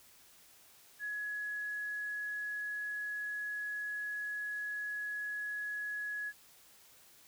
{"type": "tone", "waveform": "sine", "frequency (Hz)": 1683, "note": "G#6", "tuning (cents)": 23, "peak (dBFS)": -36, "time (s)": [0.99, 6.33], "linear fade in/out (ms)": 50, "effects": ["white hiss -61 dBFS RMS until 7.27 s"]}